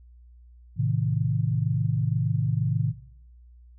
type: chord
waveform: sine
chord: A diminished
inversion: none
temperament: just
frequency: 110 / 132 / 158.4 Hz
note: A2 / C3 / Eb3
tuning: 0 / +16 / +31 cents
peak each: -25 / -25 / -27 dBFS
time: 0.76-2.94 s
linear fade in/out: 50 ms
effects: noise-tail reverb RT60 0.7 s tail -17 dB re dry + added 60 Hz sine -48 dBFS peak until 3.78 s